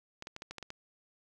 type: clicks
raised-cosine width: 0.2 ms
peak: -25 dBFS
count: 8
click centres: 0.224 / 0.271 / 0.364 / 0.421 / 0.51 / 0.583 / 0.627 / 0.704 s
effects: none